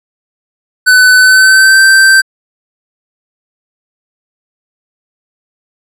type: tone with pitch glide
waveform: square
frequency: 1505 to 1559 Hz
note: F#6 to G6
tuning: +29 to -10 cents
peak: -3 dBFS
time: 0.86-2.22 s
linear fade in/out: 20 ms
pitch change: +61 cents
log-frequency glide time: 1.17-1.81 s
effects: low-pass 12000 Hz 12 dB/octave